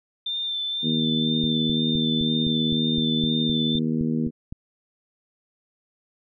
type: tone with vibrato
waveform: sine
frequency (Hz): 3569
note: A7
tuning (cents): +24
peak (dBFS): -25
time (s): 0.26-3.79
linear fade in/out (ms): 5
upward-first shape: sine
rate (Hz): 2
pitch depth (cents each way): 23
type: harmonic tone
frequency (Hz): 79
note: D#2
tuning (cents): +27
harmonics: 2 / 3 / 4 / 5 / 6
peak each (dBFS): -27 / -23 / -31 / -36 / -38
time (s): 0.82-4.31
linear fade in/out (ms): 50
type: click train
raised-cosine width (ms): 5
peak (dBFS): -21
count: 13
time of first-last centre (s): 1.44-4.525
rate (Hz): 3.89
effects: none